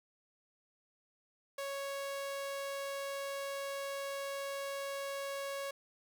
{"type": "tone", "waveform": "sawtooth", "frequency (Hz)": 554.4, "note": "C#5", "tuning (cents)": 0, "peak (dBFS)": -34, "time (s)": [1.58, 5.71], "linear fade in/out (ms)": 5, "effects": []}